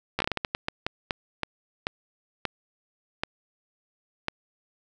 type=slowing click train; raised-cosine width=0.3 ms; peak=-10 dBFS; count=17; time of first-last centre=0.19-4.284 s; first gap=13 ms; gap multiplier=1.34; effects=none